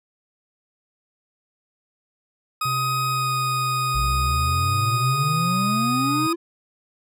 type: tone with pitch glide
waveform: 40% pulse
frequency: 1255 to 1242.7 Hz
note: D#6 to D#6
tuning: +15 to -3 cents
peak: -21 dBFS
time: 2.61-6.33 s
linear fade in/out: 5 ms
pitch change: -18 cents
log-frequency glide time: 3.11-3.31 s
type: tone with vibrato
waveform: triangle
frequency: 129 Hz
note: C3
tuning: 24 cents flat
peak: -25 dBFS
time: 2.65-6.27 s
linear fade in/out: 5 ms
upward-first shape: sine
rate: 0.61 Hz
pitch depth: 10 cents each way
type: exponential sweep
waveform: triangle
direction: up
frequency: 53.7 to 345 Hz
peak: -20 dBFS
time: 3.94-6.36 s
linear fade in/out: 20 ms
effects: none